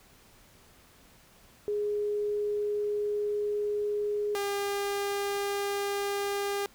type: tone pair in turn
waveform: sine / sawtooth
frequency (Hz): 415.3 / 402.3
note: G#4 / G4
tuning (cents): 0 / +45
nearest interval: minor second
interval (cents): 55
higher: first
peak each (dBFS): -27 / -25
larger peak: second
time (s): 1.68-4.35 / 4.35-6.66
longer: first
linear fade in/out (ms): 0
effects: pink hiss -58 dBFS RMS until 6.74 s